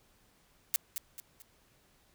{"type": "noise with echo", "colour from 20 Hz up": "blue", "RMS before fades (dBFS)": -28, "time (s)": [0.74, 0.76], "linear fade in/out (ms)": 0, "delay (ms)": 220, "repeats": 3, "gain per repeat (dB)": -8, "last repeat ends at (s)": 1.42, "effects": ["pink hiss -67 dBFS RMS until 2.14 s"]}